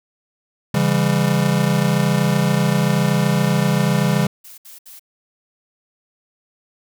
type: chord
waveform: square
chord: C# diminished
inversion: none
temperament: just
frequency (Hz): 138.59 / 166.31 / 199.57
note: C#3 / E3 / G3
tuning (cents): 0 / +16 / +31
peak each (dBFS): -20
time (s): 0.74-4.27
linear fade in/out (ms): 5
type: noise bursts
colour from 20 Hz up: blue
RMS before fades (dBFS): -40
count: 3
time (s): 4.44-4.996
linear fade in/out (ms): 10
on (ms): 140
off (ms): 68
effects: none